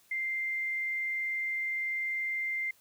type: tone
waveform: sine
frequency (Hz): 2093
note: C7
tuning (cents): 0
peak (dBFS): -30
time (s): 0.11-2.71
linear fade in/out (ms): 5
effects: white hiss -64 dBFS RMS until 2.8 s